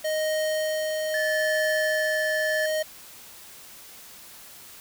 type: tone with tremolo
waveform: square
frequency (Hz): 622.3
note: D#5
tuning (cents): 0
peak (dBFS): -24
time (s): 0.04-2.83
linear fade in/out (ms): 10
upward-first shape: sine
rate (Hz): 0.78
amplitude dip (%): 25
type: tone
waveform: triangle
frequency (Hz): 1747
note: A6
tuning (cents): -13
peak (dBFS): -24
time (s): 1.14-2.66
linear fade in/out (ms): 2
effects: white hiss -46 dBFS RMS until 4.8 s